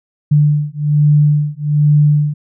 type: beating tone pair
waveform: sine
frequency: 147.7 / 148.9 Hz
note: D3 / D3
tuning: +10 / +24 cents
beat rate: 1.2 Hz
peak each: -12 dBFS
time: 0.31-2.34 s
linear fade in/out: 10 ms
effects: none

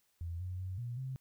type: tone with pitch steps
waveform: sine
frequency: 84.8 / 91.3 / 93.1 / 120.1 / 131.3 Hz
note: E2 / F#2 / F#2 / B2 / C3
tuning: +50 / -23 / +11 / -48 / +6 cents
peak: -37 dBFS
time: 0.21-1.16 s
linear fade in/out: 0 ms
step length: 190 ms
effects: white hiss -75 dBFS RMS until 1.2 s

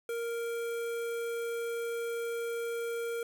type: tone with notch filter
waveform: square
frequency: 466.2 Hz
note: A#4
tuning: in tune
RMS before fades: -35 dBFS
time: 0.09-3.23 s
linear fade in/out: 2 ms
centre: 4700 Hz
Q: 1.3
effects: none

